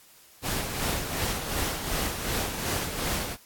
pink noise with tremolo, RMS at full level -28 dBFS, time 0.42-3.37 s, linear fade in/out 50 ms, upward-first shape sine, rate 2.7 Hz, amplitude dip 50%, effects white hiss -55 dBFS RMS until 3.45 s + AAC 64 kbps

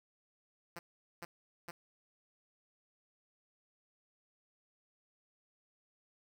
5% pulse tone bursts, 171.7 Hz, F3, 29 cents flat, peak -32 dBFS, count 3, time 0.76-1.71 s, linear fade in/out 2 ms, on 30 ms, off 430 ms, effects none

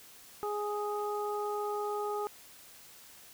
harmonic tone, 415.3 Hz, G#4, in tune, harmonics 1 / 2 / 3, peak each -34 / -37 / -39 dBFS, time 0.43-2.27 s, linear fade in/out 0 ms, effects white hiss -54 dBFS RMS until 3.33 s

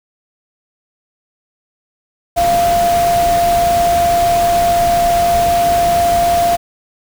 sine tone in noise, 692 Hz, F5, 16 cents flat, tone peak -10 dBFS, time 2.36-6.57 s, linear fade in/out 20 ms, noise pink, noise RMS -22 dBFS, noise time 2.36-6.57 s, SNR +9 dB, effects none

